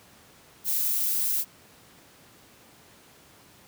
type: noise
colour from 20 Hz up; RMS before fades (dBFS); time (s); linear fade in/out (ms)
violet; -26; 0.64-1.45; 50
effects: pink hiss -54 dBFS RMS until 3.67 s + high-pass 100 Hz 12 dB/octave